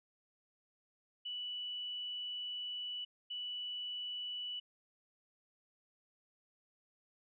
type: tone bursts at uneven times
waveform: sine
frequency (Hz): 2960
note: F#7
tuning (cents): 0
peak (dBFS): -39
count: 2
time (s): 1.25-3.05 / 3.3-4.6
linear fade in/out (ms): 10
effects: none